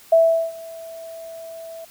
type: tone with ADSR envelope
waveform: sine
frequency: 658 Hz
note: E5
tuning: 3 cents flat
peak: -9 dBFS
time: 0.12-1.85 s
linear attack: 7 ms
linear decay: 390 ms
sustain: -24 dB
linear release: 7 ms
effects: white hiss -48 dBFS RMS until 1.9 s